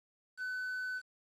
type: tone with quantisation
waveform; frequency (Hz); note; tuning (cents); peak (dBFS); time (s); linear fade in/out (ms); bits
triangle; 1507; F#6; +31; -34; 0.37-1.02; 50; 9
effects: low-pass 7000 Hz 12 dB/octave